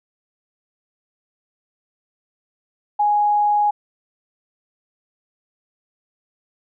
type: tone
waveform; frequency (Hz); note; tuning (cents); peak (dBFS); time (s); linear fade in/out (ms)
sine; 830.6; G#5; 0; -14; 2.99-3.71; 10
effects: none